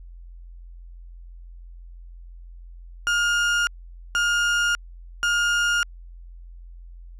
35% pulse tone bursts, 1418 Hz, F6, 26 cents sharp, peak -17 dBFS, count 3, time 3.07-5.83 s, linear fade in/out 0 ms, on 600 ms, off 480 ms, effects added 43 Hz sine -39 dBFS peak until 7.19 s + low-pass 7000 Hz 12 dB/octave

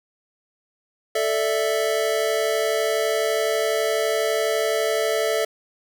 square chord, A suspended fourth, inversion none, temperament equal, 440 / 587.3 / 659.3 Hz, A4 / D5 / E5, 0 / 0 / 0 cents, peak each -24 / -27 / -25 dBFS, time 1.15-5.45 s, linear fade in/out 5 ms, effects none

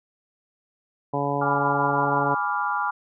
harmonic tone, 142 Hz, C#3, 42 cents sharp, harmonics 1 / 2 / 3 / 4 / 5 / 6 / 7, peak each -30 / -30 / -30 / -30 / -30 / -30 / -30 dBFS, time 1.13-2.35 s, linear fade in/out 10 ms
sine chord, G# diminished seventh, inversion none, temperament equal, 830.6 / 987.8 / 1174.7 / 1396.9 Hz, G#5 / B5 / D6 / F6, 0 / 0 / 0 / 0 cents, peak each -28 dBFS, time 1.41-2.91 s, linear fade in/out 10 ms
effects none

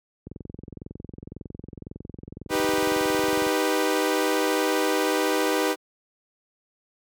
click train, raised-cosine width 3 ms, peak -24 dBFS, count 71, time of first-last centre 0.27-3.466 s, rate 21.9 Hz
sawtooth chord, Eb augmented, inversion none, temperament equal, 311.1 / 392 / 493.9 Hz, Eb4 / G4 / B4, 0 / 0 / 0 cents, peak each -22 dBFS, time 2.49-5.76 s, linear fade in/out 50 ms
effects high-pass 60 Hz 12 dB/octave

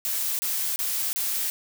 blue noise bursts, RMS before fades -27 dBFS, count 4, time 0.05-1.5 s, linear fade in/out 0 ms, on 340 ms, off 30 ms, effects none

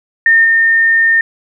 sine tone with level steps, 1820 Hz, A#6, 42 cents flat, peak -5 / -7 dBFS, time 0.26-1.21 s, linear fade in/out 2 ms, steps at 0.44 s, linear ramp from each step 10 ms, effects none

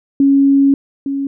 sine tone pair in turn, 276.5 / 276.5 Hz, C#4 / C#4, -4 / -4 cents, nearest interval unison, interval 0 cents, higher neither, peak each -7 / -16 dBFS, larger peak first, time 0.2-0.74 / 1.06-1.27 s, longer first, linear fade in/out 2 ms, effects none

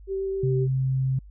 sine tone with vibrato, 386.8 Hz, G4, 23 cents flat, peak -25 dBFS, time 0.07-0.68 s, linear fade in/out 50 ms, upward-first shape sine, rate 7.6 Hz, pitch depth 8 cents each way
sine tone, 132 Hz, C3, 16 cents sharp, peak -21 dBFS, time 0.43-1.19 s, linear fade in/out 5 ms
effects added 50 Hz sine -43 dBFS peak until 1.3 s

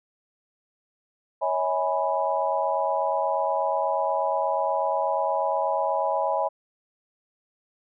sine chord, C# minor seventh, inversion none, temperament equal with one note detuned, 554.4 / 642.7 / 830.6 / 987.8 Hz, C#5 / E5 / G#5 / B5, 0 / -44 / 0 / 0 cents, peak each -28 / -27 / -27 / -28 dBFS, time 1.41-6.49 s, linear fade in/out 20 ms, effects none

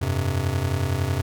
square chord, F suspended second, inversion none, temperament just, 87.31 / 98.22 / 130.96 Hz, F2 / G2 / C3, 0 / +4 / +2 cents, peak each -27 dBFS, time 0.01-1.22 s, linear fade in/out 10 ms, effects none

